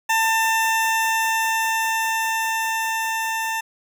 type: tone with level ramp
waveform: 20% pulse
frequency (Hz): 895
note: A5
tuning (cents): +29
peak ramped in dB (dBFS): -12 to -18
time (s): 0.09-3.61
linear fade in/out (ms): 10
effects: none